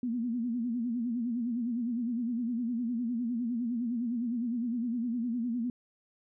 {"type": "tone with vibrato", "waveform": "sine", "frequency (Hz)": 237.6, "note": "A#3", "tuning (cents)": 33, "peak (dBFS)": -29, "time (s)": [0.03, 5.7], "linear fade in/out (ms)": 2, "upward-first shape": "sine", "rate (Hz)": 9.8, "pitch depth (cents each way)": 100, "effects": []}